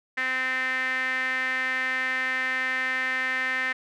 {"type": "tone with band-pass filter", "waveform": "sawtooth", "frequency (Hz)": 258.8, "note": "C4", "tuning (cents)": -19, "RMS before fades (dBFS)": -27, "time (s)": [0.17, 3.73], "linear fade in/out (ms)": 10, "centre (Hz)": 1900, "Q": 8, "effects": []}